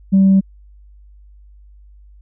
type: tone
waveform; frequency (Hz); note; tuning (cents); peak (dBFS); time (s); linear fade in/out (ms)
sine; 193.1; G3; -26; -6; 0.12-0.41; 20
effects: tanh soft clip ceiling -5 dBFS + added 50 Hz sine -41 dBFS peak until 2.21 s